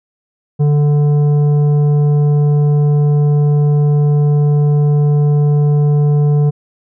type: tone with tanh clipping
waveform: sine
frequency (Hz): 146.83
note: D3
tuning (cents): 0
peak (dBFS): -10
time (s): 0.59-6.51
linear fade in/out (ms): 20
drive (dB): 9
effects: none